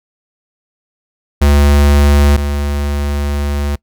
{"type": "tone pair in turn", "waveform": "square", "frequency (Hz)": [71.9, 71.9], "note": ["D2", "D2"], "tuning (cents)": [-36, -36], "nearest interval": "unison", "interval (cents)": 0, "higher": "neither", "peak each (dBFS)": [-7, -15], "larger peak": "first", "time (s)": [[1.41, 2.37], [2.37, 3.76]], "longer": "second", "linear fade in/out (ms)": 10, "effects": ["noise-tail reverb RT60 0.1 s tail -23 dB re dry"]}